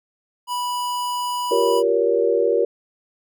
square tone, 982 Hz, B5, 10 cents flat, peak -23 dBFS, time 0.47-1.83 s, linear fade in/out 50 ms
sine chord, G half-diminished seventh, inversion third, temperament just, 352.8 / 392 / 470.4 / 564.5 Hz, F4 / G4 / Bb4 / Db5, +18 / 0 / +16 / +31 cents, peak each -24 / -22 / -18 / -23 dBFS, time 1.51-2.65 s, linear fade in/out 5 ms
effects none

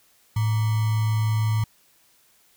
sine tone with sample-and-hold, 109.2 Hz, A2, 13 cents flat, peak -19 dBFS, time 0.36-1.64 s, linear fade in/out 5 ms, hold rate 1050 Hz, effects white hiss -60 dBFS RMS until 2.56 s

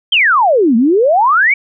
sine exponential two-way sweep, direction down then up, 3240 to 216.7 to 2331 Hz, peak -7 dBFS, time 0.12-1.54 s, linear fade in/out 5 ms, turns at 0.76 s, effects none

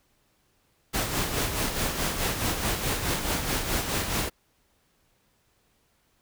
pink noise with tremolo, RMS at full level -26 dBFS, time 0.93-4.3 s, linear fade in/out 20 ms, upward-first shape sine, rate 4.7 Hz, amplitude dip 50%, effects pink hiss -68 dBFS RMS until 6.21 s

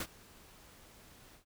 pink noise with ADSR envelope, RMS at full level -35 dBFS, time 0-1.45 s, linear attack 4 ms, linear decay 58 ms, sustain -23 dB, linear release 110 ms, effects none

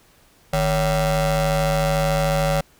30% pulse ring-modulated tone, 202.4 Hz, G#3, 44 cents flat, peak -12 dBFS, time 0.53-2.61 s, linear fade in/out 5 ms, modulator 358 Hz, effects pink hiss -55 dBFS RMS until 2.79 s

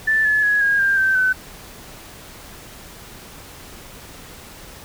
sine tone with pitch steps, 1760 / 1716.8 / 1674.7 / 1633.6 / 1593.5 / 1554.5 / 1516.3 Hz, A6 / A6 / G#6 / G#6 / G6 / G6 / F#6, 0 / -43 / +14 / -29 / +28 / -15 / +42 cents, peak -14 dBFS, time 0.07-1.33 s, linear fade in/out 10 ms, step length 180 ms, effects pink hiss -40 dBFS RMS until 4.84 s

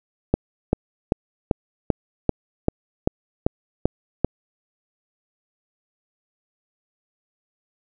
click train, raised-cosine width 2 ms, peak -3 dBFS, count 11, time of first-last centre 0.34-4.246 s, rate 2.56 Hz, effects none

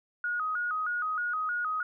sine tone with vibrato, 1347 Hz, E6, 37 cents sharp, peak -28 dBFS, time 0.24-1.83 s, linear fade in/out 2 ms, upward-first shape square, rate 3.2 Hz, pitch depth 120 cents each way, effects none

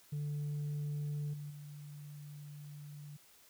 sine tone with level steps, 146.83 Hz, D3, in tune, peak -33 / -41 / -46 dBFS, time 0.12-3.17 s, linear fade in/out 10 ms, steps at 1.33 / 1.5 s, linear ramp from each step 10 ms, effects tanh soft clip ceiling -34 dBFS + white hiss -63 dBFS RMS until 3.49 s

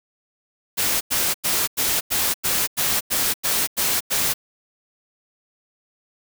white noise bursts, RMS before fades -21 dBFS, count 11, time 0.77-4.34 s, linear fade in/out 20 ms, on 240 ms, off 93 ms, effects none

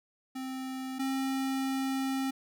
square tone pair in turn, 261.6 / 267.1 Hz, C4 / C4, 0 / +36 cents, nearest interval unison, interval 36 cents, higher second, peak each -36 / -30 dBFS, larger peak second, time 0.35-0.99 / 0.99-2.31 s, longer second, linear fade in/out 10 ms, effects none

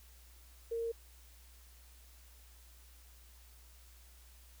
sine tone, 461 Hz, A#4, 19 cents flat, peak -34 dBFS, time 0.71-0.92 s, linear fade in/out 10 ms, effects added 60 Hz sine -57 dBFS peak until 4.6 s + white hiss -63 dBFS RMS until 4.6 s

